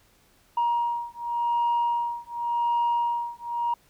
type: beating tone pair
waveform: sine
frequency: 946 / 946.89 Hz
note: A#5 / A#5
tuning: +25 / +27 cents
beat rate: 0.89 Hz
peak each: -25 dBFS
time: 0.57-3.74 s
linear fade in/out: 5 ms
effects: tanh soft clip ceiling -18 dBFS + pink hiss -61 dBFS RMS until 3.89 s